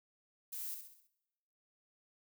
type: noise with echo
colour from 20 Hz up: violet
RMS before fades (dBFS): -43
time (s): 0.52-0.75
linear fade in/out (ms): 10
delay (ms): 65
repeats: 5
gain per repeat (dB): -6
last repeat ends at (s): 1.075
effects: noise-tail reverb RT60 1.0 s tail -22 dB re dry